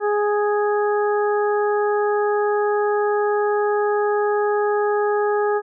harmonic tone, 415.3 Hz, G#4, in tune, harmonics 1 / 2 / 3 / 4, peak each -18 / -24 / -28 / -30 dBFS, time 0-5.62 s, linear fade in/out 50 ms, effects none

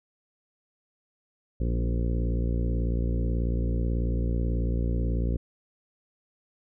harmonic tone with a mistuned harmonic, 58.27 Hz, A#1, in tune, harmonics 1 / 2 / 3 / 4 / 5 / 6 / 7 / 8 / 9, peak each -25 / -31 / -35 / -37 / -39 / -41 / -42 / -43 / -44 dBFS, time 1.6-5.37 s, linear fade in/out 5 ms, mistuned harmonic 4, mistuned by +16 cents, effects none

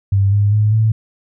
sine tone with pitch steps, 98.6 / 102.31 / 106.17 / 110.16 Hz, G2 / G#2 / G#2 / A2, +11 / -25 / +39 / +3 cents, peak -10 dBFS, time 0.12-0.92 s, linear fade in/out 5 ms, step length 200 ms, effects none

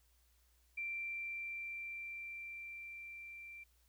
sine tone with level ramp, 2355 Hz, D7, 4 cents sharp, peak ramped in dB -38 to -49 dBFS, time 0.77-3.64 s, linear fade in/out 10 ms, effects added 60 Hz sine -70 dBFS peak until 3.88 s + white hiss -75 dBFS RMS until 3.88 s

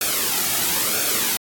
white noise with flanger, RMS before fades -21 dBFS, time 0.01-1.37 s, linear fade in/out 2 ms, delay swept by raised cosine 1 to 1.99 ms, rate 1 Hz, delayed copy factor -0.6, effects AAC 64 kbps

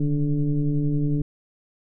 sine tone with frequency modulation, 148.5 Hz, D3, 20 cents sharp, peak -19 dBFS, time 0-1.22 s, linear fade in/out 5 ms, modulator 143 Hz, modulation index 1.1, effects none

